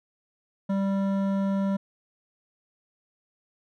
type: tone with hard clipping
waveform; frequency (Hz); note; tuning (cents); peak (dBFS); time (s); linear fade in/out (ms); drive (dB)
sine; 195.8; G3; -2; -25; 0.69-1.77; 10; 12
effects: none